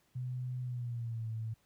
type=tone with pitch glide; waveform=sine; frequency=126 to 111.61 Hz; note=B2 to A2; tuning=+35 to +25 cents; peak=-35 dBFS; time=0.15-1.54 s; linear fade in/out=10 ms; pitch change=-210 cents; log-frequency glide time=0.61-1.28 s; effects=pink hiss -72 dBFS RMS until 1.65 s + high-pass 60 Hz 12 dB/octave